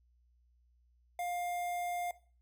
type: tone with notch filter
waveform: square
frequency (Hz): 705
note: F5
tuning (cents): +16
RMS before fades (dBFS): -37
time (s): 1.19-2.11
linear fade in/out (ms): 2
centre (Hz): 4500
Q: 0.96
effects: noise-tail reverb RT60 0.4 s tail -17 dB re dry + added 60 Hz sine -66 dBFS peak until 2.41 s